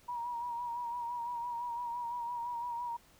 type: tone with vibrato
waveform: sine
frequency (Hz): 954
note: A#5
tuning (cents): +40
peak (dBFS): -35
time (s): 0.08-2.97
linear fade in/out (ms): 10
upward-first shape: sine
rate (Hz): 5.9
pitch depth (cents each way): 42
effects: pink hiss -63 dBFS RMS until 3.19 s